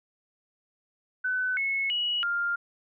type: tone with pitch steps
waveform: sine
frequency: 1507 / 2190 / 2925 / 1400 Hz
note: F#6 / C#7 / F#7 / F6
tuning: +31 / -22 / -21 / +4 cents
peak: -25 dBFS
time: 1.24-2.56 s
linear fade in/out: 10 ms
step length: 330 ms
effects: none